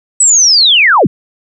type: linear sweep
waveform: sine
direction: down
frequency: 8050 to 99.4 Hz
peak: -4 dBFS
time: 0.2-1.07 s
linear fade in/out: 5 ms
effects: none